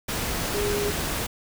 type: tone in noise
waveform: sine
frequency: 410.6 Hz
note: G#4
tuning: 20 cents flat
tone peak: -25 dBFS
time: 0.54-0.91 s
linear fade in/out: 10 ms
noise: pink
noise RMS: -28 dBFS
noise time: 0.08-1.27 s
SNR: 0 dB
effects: none